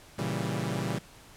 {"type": "chord", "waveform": "sawtooth", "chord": "A# diminished seventh", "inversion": "none", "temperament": "equal", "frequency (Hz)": [116.54, 138.59, 164.81, 196], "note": ["A#2", "C#3", "E3", "G3"], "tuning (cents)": [0, 0, 0, 0], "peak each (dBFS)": -31, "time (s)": [0.18, 0.99], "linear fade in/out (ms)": 10, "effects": ["pink hiss -53 dBFS RMS until 1.36 s", "low-pass 12000 Hz 12 dB/octave"]}